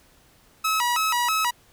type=tone with vibrato; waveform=sawtooth; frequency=1116 Hz; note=C#6; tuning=11 cents sharp; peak=-17 dBFS; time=0.64-1.51 s; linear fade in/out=10 ms; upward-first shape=square; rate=3.1 Hz; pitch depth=250 cents each way; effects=pink hiss -57 dBFS RMS until 1.72 s